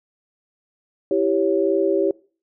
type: chord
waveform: sine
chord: C# diminished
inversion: first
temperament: equal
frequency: 329.6 / 392 / 554.4 Hz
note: E4 / G4 / C#5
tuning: 0 / 0 / 0 cents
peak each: -22 / -19 / -22 dBFS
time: 1.11-2.11 s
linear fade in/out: 2 ms
effects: noise-tail reverb RT60 0.4 s tail -23 dB re dry